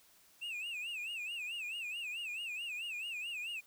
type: tone with vibrato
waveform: triangle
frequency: 2634 Hz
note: E7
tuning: 2 cents flat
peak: -37 dBFS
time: 0.41-3.61 s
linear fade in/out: 20 ms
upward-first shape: sine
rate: 4.6 Hz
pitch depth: 150 cents each way
effects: white hiss -65 dBFS RMS until 3.66 s